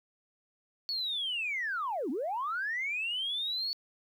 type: linear two-way sweep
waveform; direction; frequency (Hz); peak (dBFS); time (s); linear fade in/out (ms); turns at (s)
sine; down then up; 4464 to 233.1 to 4464; -30; 0.89-3.73; 0; 2.1
effects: tanh soft clip ceiling -26 dBFS + 11-bit